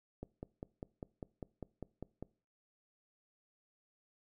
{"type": "click train", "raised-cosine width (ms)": 2, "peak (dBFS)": -29, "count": 11, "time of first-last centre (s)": [0.23, 2.226], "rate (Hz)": 5.01, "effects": ["noise-tail reverb RT60 0.4 s tail -22 dB re dry"]}